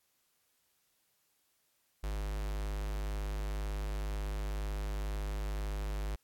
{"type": "tone with notch filter", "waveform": "square", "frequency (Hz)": 51, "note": "G#1", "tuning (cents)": -31, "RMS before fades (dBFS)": -36, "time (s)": [2.03, 6.16], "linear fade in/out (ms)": 10, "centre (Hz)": 200, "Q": 1.3, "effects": ["white hiss -75 dBFS RMS until 6.23 s", "AAC 64 kbps"]}